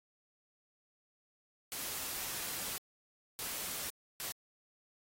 white noise bursts at uneven times, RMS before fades -40 dBFS, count 3, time 1.72-2.78 / 3.39-3.9 / 4.2-4.32 s, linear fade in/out 0 ms, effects AAC 48 kbps

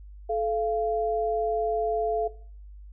sine tone pair together, 434 / 689 Hz, A4 / F5, -24 / -24 cents, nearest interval minor sixth, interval 800 cents, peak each -27 dBFS, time 0.29-2.28 s, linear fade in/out 10 ms, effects noise-tail reverb RT60 0.5 s tail -17 dB re dry + added 50 Hz sine -42 dBFS peak until 2.92 s

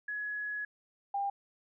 sine tone pair in turn, 1685 / 798.9 Hz, G#6 / G5, +25 / +33 cents, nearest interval octave + minor second, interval 1292 cents, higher first, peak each -34 / -30 dBFS, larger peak second, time 0.08-0.65 / 1.14-1.3 s, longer first, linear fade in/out 5 ms, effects none

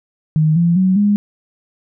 sine tone with pitch steps, 155.56 / 170.62 / 187.14 / 205.3 Hz, D#3 / F3 / F#3 / G#3, 0 / -40 / +20 / -20 cents, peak -10 dBFS, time 0.36-1.16 s, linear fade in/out 0 ms, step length 200 ms, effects none

